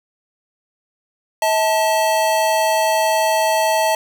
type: tone pair together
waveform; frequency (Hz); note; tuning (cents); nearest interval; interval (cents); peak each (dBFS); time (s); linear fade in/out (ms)
square; 641.6 / 880; E5 / A5; -47 / 0; perfect fourth; 547; -18; 1.42-3.95; 2
effects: none